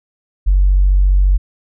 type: tone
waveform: sine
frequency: 47.24 Hz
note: F#1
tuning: 37 cents sharp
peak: -7 dBFS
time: 0.46-1.38 s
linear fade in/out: 20 ms
effects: tanh soft clip ceiling -3 dBFS